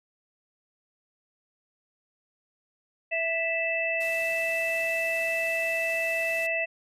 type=harmonic tone; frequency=659.3 Hz; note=E5; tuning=in tune; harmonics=1 / 3 / 4; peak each=-30 / -31 / -28 dBFS; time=3.11-6.66 s; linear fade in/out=20 ms
type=noise; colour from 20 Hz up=white; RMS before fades=-44 dBFS; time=4-6.47 s; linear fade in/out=10 ms
effects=resampled to 32000 Hz